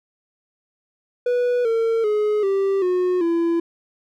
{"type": "tone with pitch steps", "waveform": "triangle", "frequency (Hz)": [490, 454.6, 421.7, 391.2, 362.9, 336.6], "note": ["B4", "A#4", "G#4", "G4", "F#4", "E4"], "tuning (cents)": [-14, -43, 26, -4, -34, 36], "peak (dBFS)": -15, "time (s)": [1.26, 3.6], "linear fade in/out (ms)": 5, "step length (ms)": 390, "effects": []}